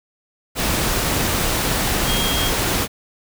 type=tone in noise; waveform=sine; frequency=3249 Hz; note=G#7; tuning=39 cents flat; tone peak=-23 dBFS; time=2.05-2.52 s; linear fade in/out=50 ms; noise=pink; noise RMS=-20 dBFS; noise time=0.55-2.88 s; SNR=-6 dB; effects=none